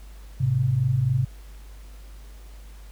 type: tone pair together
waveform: sine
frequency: 107.06 / 130.81 Hz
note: A2 / C3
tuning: -47 / 0 cents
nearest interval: minor third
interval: 347 cents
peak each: -25 / -20 dBFS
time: 0.4-1.25 s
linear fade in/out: 10 ms
effects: added 50 Hz sine -40 dBFS peak until 2.91 s + pink hiss -54 dBFS RMS until 2.91 s